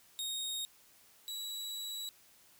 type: tone pair in turn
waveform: sawtooth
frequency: 3729 / 3905 Hz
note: A#7 / B7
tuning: 0 / -20 cents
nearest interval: minor second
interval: 80 cents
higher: second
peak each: -33 / -36 dBFS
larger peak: first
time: 0.19-0.65 / 1.28-2.09 s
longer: second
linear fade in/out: 0 ms
effects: white hiss -63 dBFS RMS until 2.59 s